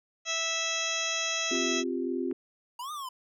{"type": "harmonic tone", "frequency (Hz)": 656, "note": "E5", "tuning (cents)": -9, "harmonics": [1, 2, 3, 4, 5, 6, 8, 9, 10], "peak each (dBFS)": [-39, -39, -38, -34, -35, -38, -39, -38, -36], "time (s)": [0.25, 1.84], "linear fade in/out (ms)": 50}
{"type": "chord", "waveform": "sine", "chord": "C suspended fourth", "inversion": "none", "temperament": "equal", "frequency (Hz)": [261.6, 349.2, 392], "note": ["C4", "F4", "G4"], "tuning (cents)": [0, 0, 0], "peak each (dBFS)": [-32, -32, -35], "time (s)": [1.51, 2.33], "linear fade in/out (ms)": 5}
{"type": "clicks", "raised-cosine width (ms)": 0.5, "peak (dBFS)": [-32, -33], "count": 2, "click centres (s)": [1.553, 2.313]}
{"type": "exponential two-way sweep", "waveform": "square", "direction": "up then down", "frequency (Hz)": [932.3, 1244.5, 996], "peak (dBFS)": -36, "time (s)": [2.79, 3.09], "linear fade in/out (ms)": 5, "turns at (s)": 2.92}
{"effects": []}